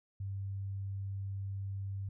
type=tone; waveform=sine; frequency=98 Hz; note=G2; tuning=in tune; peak=-36 dBFS; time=0.2-2.09 s; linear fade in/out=5 ms; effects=none